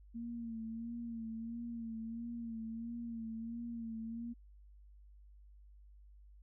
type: tone with vibrato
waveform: sine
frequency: 229.7 Hz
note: A#3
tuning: 25 cents flat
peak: -40 dBFS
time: 0.14-4.34 s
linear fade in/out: 20 ms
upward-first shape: sine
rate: 1.5 Hz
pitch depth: 47 cents each way
effects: added 50 Hz sine -56 dBFS peak until 6.42 s